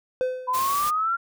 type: tone with exponential decay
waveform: triangle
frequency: 510 Hz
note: C5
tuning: 44 cents flat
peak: -17 dBFS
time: 0.21-0.77 s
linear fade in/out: 0 ms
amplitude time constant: 120 ms
type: exponential sweep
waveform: sine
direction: up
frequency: 989 to 1395 Hz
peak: -21 dBFS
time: 0.47-1.17 s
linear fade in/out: 20 ms
type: noise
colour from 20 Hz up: white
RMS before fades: -32 dBFS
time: 0.53-0.91 s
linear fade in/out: 20 ms
effects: none